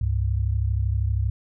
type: tone pair together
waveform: sine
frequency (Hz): 68.5 / 101.2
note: C#2 / G#2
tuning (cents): -20 / -44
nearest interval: perfect fifth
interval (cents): 676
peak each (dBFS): -23 / -23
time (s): 0.01-1.3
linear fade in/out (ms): 5
effects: none